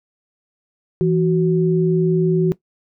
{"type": "tone pair together", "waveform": "sine", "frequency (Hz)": [165.6, 371.8], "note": ["E3", "F#4"], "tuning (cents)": [8, 8], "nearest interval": "octave + major second", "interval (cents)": 1400, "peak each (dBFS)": -16, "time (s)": [1.01, 2.52], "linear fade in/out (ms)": 0, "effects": ["noise-tail reverb RT60 0.1 s tail -17 dB re dry"]}